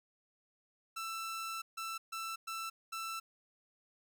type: tone bursts at uneven times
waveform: sawtooth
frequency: 1332 Hz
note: E6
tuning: 18 cents sharp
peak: -35 dBFS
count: 5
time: 0.96-1.62 / 1.77-1.98 / 2.12-2.36 / 2.47-2.7 / 2.92-3.2 s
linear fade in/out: 10 ms
effects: none